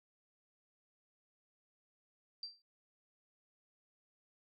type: tone with exponential decay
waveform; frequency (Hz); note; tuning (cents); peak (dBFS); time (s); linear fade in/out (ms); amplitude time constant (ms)
sine; 4699; D8; 0; -38; 2.43-2.62; 2; 41
effects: none